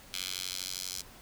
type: tone with high-pass filter sweep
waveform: 10% pulse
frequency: 92.5 Hz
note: F#2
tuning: in tune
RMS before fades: -38 dBFS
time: 0.13-1.02 s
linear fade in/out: 10 ms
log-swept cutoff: 3300 to 5200 Hz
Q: 1.6
effects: pink hiss -53 dBFS RMS until 1.21 s